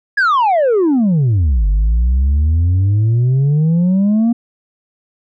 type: exponential two-way sweep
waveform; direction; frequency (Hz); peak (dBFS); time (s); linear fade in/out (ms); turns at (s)
sine; down then up; 1711 to 47.79 to 238.8; -7; 0.17-4.33; 10; 1.67
effects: tanh soft clip ceiling -9 dBFS